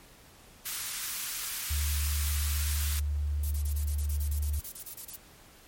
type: high-pass noise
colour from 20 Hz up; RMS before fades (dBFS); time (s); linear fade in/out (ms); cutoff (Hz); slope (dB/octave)
white; -35; 0.65-3; 10; 1100; 24
type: tone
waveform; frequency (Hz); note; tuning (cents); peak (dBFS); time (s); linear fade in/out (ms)
sine; 73.42; D2; 0; -27; 1.7-4.6; 10
type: noise bursts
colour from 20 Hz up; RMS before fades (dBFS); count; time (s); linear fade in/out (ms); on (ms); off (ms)
violet; -38; 16; 3.43-5.16; 5; 80; 30
effects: pink hiss -55 dBFS RMS until 5.67 s + MP3 64 kbps